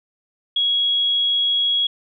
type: tone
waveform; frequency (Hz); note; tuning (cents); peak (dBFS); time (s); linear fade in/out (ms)
sine; 3322; G#7; 0; -16; 0.56-1.87; 5
effects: none